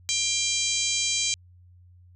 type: harmonic tone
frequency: 794 Hz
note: G5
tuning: 22 cents sharp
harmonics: 3 / 4 / 5 / 6 / 7 / 8 / 9 / 10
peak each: -32 / -31 / -31 / -33 / -35 / -29 / -31 / -35 dBFS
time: 0.09-1.34 s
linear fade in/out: 0 ms
effects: added 89 Hz sine -50 dBFS peak until 2.15 s